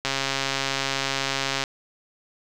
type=click train; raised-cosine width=0.2 ms; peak=-7 dBFS; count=217; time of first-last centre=0.05-1.638 s; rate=136 Hz; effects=none